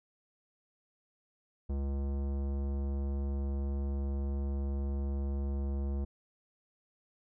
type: tone with tanh clipping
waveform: sine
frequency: 69.3 Hz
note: C#2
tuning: in tune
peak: -33 dBFS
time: 1.69-6.05 s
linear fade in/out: 10 ms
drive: 17 dB
effects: none